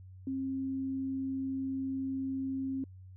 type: tone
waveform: sine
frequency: 267 Hz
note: C4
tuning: 35 cents sharp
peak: -32 dBFS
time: 0.27-2.84 s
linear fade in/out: 2 ms
effects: added 93 Hz sine -48 dBFS peak until 3.16 s